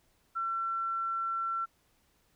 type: tone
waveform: sine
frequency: 1350 Hz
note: E6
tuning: 41 cents sharp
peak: -30 dBFS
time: 0.35-1.66 s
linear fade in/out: 20 ms
effects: pink hiss -70 dBFS RMS until 2.35 s